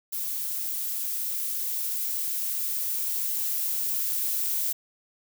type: noise with level ramp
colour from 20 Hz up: violet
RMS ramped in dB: -31 to -27 dBFS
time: 0.12-4.73 s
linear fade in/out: 10 ms
effects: none